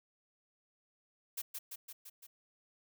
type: noise with echo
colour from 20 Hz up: blue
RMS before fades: -39 dBFS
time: 1.37-1.42 s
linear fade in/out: 10 ms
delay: 170 ms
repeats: 5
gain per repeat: -3 dB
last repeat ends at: 2.27 s
effects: none